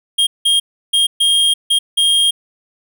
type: tone bursts at uneven times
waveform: square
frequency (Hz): 3231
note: G#7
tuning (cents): -48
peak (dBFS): -11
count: 6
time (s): 0.18-0.27 / 0.45-0.6 / 0.93-1.07 / 1.2-1.54 / 1.7-1.79 / 1.97-2.31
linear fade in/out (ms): 10
effects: none